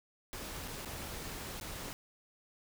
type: noise with dropouts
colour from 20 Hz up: pink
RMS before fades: -43 dBFS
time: 0.33-1.93 s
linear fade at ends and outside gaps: 0 ms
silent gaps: 0.677-0.681 / 0.849-0.857 / 1.6-1.611 s
effects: none